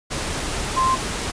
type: tone in noise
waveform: sine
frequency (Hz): 1046.5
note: C6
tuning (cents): 0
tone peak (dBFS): -16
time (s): 0.76-0.96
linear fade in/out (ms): 20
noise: pink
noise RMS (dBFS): -26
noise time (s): 0.1-1.32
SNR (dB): +7
effects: resampled to 22050 Hz